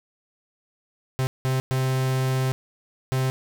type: tone bursts at uneven times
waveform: 45% pulse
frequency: 130.81 Hz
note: C3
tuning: in tune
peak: -21 dBFS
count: 4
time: 1.19-1.27 / 1.45-1.6 / 1.71-2.52 / 3.12-3.3 s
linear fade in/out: 0 ms
effects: 8-bit